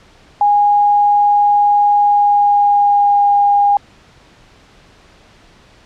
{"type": "tone with pitch glide", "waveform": "sine", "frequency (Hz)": [822, 812.6], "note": ["G#5", "G#5"], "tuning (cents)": [-18, -38], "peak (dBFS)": -8, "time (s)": [0.41, 3.77], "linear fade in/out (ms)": 2, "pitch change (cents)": -20, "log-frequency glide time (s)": [1.98, 3.32], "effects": ["pink hiss -46 dBFS RMS until 5.85 s", "low-pass 5000 Hz 12 dB/octave"]}